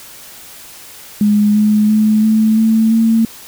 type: tone with pitch steps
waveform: sine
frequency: 208.2 / 211.6 / 215 / 218.6 / 222.1 / 225.7 Hz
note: G#3 / G#3 / A3 / A3 / A3 / A3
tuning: +5 / +33 / -40 / -11 / +16 / +44 cents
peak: -8 dBFS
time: 1.21-3.25 s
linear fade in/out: 2 ms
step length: 340 ms
effects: white hiss -36 dBFS RMS until 3.47 s